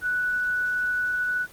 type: tone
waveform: sine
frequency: 1480 Hz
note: F#6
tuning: in tune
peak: -22 dBFS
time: 0.01-1.47 s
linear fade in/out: 50 ms
effects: pink hiss -48 dBFS RMS until 1.52 s + Opus 24 kbps